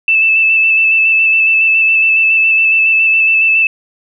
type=tone with vibrato; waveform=sine; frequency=2637 Hz; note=E7; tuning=in tune; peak=-7 dBFS; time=0.08-3.67 s; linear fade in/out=2 ms; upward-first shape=square; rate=7.2 Hz; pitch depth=15 cents each way; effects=none